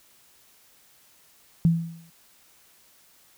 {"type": "tone with exponential decay", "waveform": "sine", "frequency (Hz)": 166.4, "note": "E3", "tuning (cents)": 17, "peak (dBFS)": -13, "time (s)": [1.65, 2.1], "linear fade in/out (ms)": 0, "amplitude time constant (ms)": 96, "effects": ["white hiss -58 dBFS RMS until 3.37 s"]}